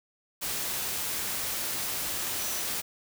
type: tone in noise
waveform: sine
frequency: 5920 Hz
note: F#8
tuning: in tune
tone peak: -39 dBFS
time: 2.38-2.62 s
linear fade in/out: 20 ms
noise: white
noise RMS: -32 dBFS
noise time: 0.41-2.82 s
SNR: -10 dB
effects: none